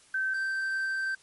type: tone pair in turn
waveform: sine / triangle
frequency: 1546 / 1558.6 Hz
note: G6 / G6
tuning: -24 / -10 cents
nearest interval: unison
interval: 14 cents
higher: second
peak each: -26 dBFS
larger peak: neither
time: 0.14-0.34 / 0.34-1.15 s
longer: second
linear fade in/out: 5 ms
effects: white hiss -59 dBFS RMS until 1.22 s + MP3 48 kbps